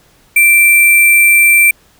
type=tone with sample-and-hold; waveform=sine; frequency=2349 Hz; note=D7; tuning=in tune; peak=-4 dBFS; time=0.36-1.71 s; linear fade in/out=5 ms; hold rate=11025 Hz; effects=pink hiss -49 dBFS RMS until 1.99 s